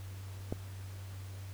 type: click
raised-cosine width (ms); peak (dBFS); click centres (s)
2; -21; 0.525
effects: added 96 Hz sine -42 dBFS peak until 1.53 s + pink hiss -55 dBFS RMS until 1.53 s